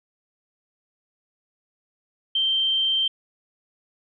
sine tone, 3136 Hz, G7, in tune, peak -19 dBFS, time 2.35-3.08 s, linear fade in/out 5 ms, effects none

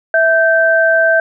sine tone pair together, 655.1 / 1558 Hz, E5 / G6, -11 / -11 cents, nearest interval octave + minor third, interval 1500 cents, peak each -11 dBFS, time 0.14-1.2 s, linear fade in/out 2 ms, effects none

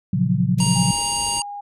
sine chord, Gb major seventh, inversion first, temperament equal, 116.54 / 138.59 / 174.61 / 185 Hz, Bb2 / Db3 / F3 / Gb3, 0 / 0 / 0 / 0 cents, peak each -23 / -22 / -21 / -21 dBFS, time 0.13-0.91 s, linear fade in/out 5 ms
pink band-stop noise, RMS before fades -35 dBFS, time 0.58-1.4 s, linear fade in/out 5 ms, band 530 to 2400 Hz, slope 24 dB/octave
harmonic tone, 938 Hz, A#5, 11 cents sharp, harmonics 1 / 3 / 5 / 7 / 9 / 10, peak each -28 / -28 / -28 / -28 / -28 / -28 dBFS, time 0.6-1.42 s, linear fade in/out 2 ms
sine tone, 815 Hz, G#5, 33 cents flat, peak -29 dBFS, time 0.75-1.61 s, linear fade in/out 10 ms
effects resampled to 32000 Hz

